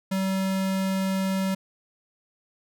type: tone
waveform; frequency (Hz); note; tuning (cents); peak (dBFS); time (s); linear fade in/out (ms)
square; 191.3; G3; -42; -24; 0.11-1.55; 10
effects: none